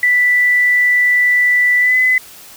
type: tone with pitch glide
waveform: sine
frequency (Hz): 1975 to 2016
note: B6 to B6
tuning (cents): 0 to +35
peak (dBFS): -9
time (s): 0.03-2.18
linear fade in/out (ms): 2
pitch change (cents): +35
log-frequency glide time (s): 1.8-1.96
effects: white hiss -38 dBFS RMS until 2.56 s